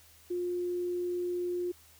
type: tone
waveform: sine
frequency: 354.6 Hz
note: F4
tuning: 26 cents sharp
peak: -30 dBFS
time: 0.3-1.72 s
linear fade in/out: 10 ms
effects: added 80 Hz sine -63 dBFS peak until 1.99 s + white hiss -59 dBFS RMS until 1.99 s